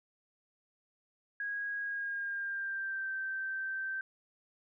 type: tone with pitch glide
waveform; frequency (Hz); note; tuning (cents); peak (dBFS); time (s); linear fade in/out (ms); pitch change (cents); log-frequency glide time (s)
sine; 1646 to 1557.2; G#6 to G6; -16 to -12; -34; 1.4-4.01; 2; -96; 1.79-3.12
effects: none